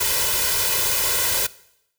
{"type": "noise with comb filter", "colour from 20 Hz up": "white", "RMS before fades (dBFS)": -21, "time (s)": [0, 1.47], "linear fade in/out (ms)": 10, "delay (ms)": 2, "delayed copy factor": 1, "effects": ["noise-tail reverb RT60 0.8 s tail -20 dB re dry"]}